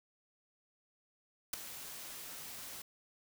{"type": "noise with ADSR envelope", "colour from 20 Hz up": "white", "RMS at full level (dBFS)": -32, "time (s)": [1.53, 2.82], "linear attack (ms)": 7, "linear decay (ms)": 6, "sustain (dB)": -15, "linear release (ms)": 4, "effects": []}